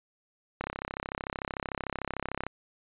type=click train; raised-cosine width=0.5 ms; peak=-17 dBFS; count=63; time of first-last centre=0.61-2.466 s; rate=33.4 Hz; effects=resampled to 8000 Hz